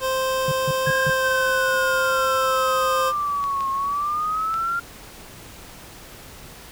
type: tone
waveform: 25% pulse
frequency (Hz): 523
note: C5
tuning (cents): -1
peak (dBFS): -17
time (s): 0-3.13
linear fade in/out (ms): 50
type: tone bursts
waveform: triangle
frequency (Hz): 146.83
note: D3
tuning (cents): 0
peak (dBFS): -20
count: 4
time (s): 0.48-1.1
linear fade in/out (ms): 2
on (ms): 35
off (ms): 160
type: linear two-way sweep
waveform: sine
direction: down then up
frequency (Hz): 1634 to 1077 to 1397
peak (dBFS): -21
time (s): 0.86-4.8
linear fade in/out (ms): 10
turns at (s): 3.7
type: clicks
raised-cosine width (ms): 0.2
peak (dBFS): -19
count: 3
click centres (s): 3.44 / 3.607 / 4.541
effects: pink hiss -42 dBFS RMS until 6.71 s